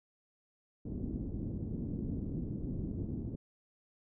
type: low-pass noise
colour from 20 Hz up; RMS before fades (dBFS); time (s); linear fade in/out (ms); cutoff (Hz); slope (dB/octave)
white; -38; 0.85-3.36; 5; 280; 24
effects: none